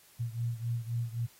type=beating tone pair; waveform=sine; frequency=116.54 / 120.34 Hz; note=A#2 / B2; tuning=0 / -44 cents; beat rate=3.8 Hz; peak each=-33 / -36 dBFS; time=0.19-1.27 s; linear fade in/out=20 ms; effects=white hiss -60 dBFS RMS until 1.39 s + AAC 48 kbps